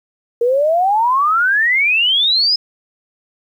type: exponential sweep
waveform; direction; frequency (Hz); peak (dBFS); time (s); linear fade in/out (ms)
sine; up; 462 to 5150; -11; 0.41-2.56; 5
effects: 8-bit